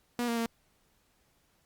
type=tone with pitch steps; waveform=sawtooth; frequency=241.2 / 233.3 / 230.2 Hz; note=B3 / A#3 / A#3; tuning=-41 / +2 / -22 cents; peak=-25 dBFS; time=0.19-0.46 s; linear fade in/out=0 ms; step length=90 ms; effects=pink hiss -70 dBFS RMS until 1.65 s + Opus 48 kbps